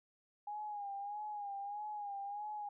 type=tone with vibrato; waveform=sine; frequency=820 Hz; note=G#5; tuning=22 cents flat; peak=-40 dBFS; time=0.47-2.69 s; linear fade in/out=5 ms; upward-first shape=sine; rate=1.6 Hz; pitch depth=55 cents each way; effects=none